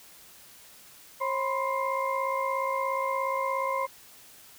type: tone cluster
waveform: sine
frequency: 539 / 992 / 1049 / 2111 Hz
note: C#5 / B5 / C6 / C7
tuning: -49 / +7 / +4 / +15 cents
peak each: -31 / -32 / -30 / -37 dBFS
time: 1.2-3.87 s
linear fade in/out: 20 ms
effects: white hiss -52 dBFS RMS until 4.58 s